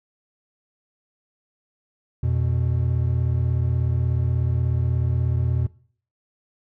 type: tone pair together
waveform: triangle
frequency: 85.9 / 122.43 Hz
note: F2 / B2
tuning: -28 / -15 cents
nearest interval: tritone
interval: 613 cents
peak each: -20 dBFS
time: 2.23-5.67 s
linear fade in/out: 5 ms
effects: noise-tail reverb RT60 0.5 s tail -20 dB re dry